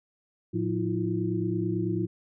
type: tone cluster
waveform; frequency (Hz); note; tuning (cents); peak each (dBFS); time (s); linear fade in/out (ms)
sine; 111.8 / 178.9 / 320.5 / 349.6; A2 / F3 / E4 / F4; +28 / +42 / -49 / +2; -31; 0.53-2.07; 20
effects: none